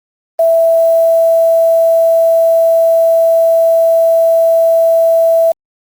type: tone with quantisation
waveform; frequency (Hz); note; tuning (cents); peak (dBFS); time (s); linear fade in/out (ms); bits
sine; 660; E5; +2; -6; 0.39-5.52; 5; 5
effects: Opus 32 kbps